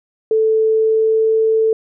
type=tone with pitch glide; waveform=sine; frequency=440 to 442.8 Hz; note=A4 to A4; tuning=0 to +11 cents; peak=-11 dBFS; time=0.31-1.73 s; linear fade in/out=2 ms; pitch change=+11 cents; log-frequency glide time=0.66-1.38 s; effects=none